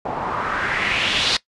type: noise with low-pass filter sweep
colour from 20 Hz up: white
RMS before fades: -22 dBFS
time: 0.05-1.37 s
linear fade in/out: 5 ms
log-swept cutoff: 760 to 4300 Hz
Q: 2.7
effects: noise-tail reverb RT60 0.1 s tail -19 dB re dry + resampled to 24000 Hz